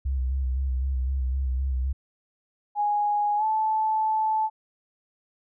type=tone with vibrato; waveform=sine; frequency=65.41 Hz; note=C2; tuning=in tune; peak=-23 dBFS; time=0.05-1.93 s; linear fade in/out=10 ms; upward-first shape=square; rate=3.9 Hz; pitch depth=43 cents each way
type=tone with pitch glide; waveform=sine; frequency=829 to 871.7 Hz; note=G#5 to A5; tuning=-3 to -16 cents; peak=-21 dBFS; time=2.75-4.5 s; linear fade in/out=50 ms; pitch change=+87 cents; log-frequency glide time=3.37-3.44 s
effects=none